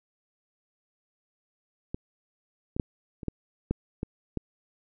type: clicks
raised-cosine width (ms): 3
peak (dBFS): -19 / -21 / -11 / -26 / -15 / -13 / -17 / -16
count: 8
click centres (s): 1.945 / 2.765 / 2.798 / 3.232 / 3.283 / 3.71 / 4.031 / 4.373
effects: none